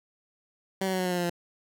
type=tone with pitch steps; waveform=15% pulse; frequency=191.5 / 188.75 / 186.05 / 183.38 / 180.75 / 178.16 / 175.61 / 173.09 Hz; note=G3 / F#3 / F#3 / F#3 / F#3 / F3 / F3 / F3; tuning=-40 / +35 / +10 / -15 / -40 / +35 / +10 / -15 cents; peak=-20 dBFS; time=0.81-1.298 s; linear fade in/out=5 ms; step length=61 ms; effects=none